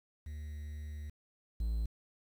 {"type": "tone pair in turn", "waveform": "triangle", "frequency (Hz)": [75.2, 56.03], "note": ["D2", "A1"], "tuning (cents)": [42, 32], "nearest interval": "perfect fourth", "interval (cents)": 510, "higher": "first", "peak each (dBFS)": [-38, -29], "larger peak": "second", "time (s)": [[0.26, 1.1], [1.6, 1.86]], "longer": "first", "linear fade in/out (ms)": 5, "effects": ["10-bit"]}